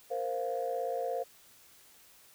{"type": "chord", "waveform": "sine", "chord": "Bb suspended second", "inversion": "none", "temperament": "equal", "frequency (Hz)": [466.2, 523.3, 698.5], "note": ["Bb4", "C5", "F5"], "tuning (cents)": [0, 0, 0], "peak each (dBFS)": [-36, -34, -35], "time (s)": [0.1, 1.24], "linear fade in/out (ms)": 20, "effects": ["tanh soft clip ceiling -23 dBFS", "white hiss -59 dBFS RMS until 2.34 s"]}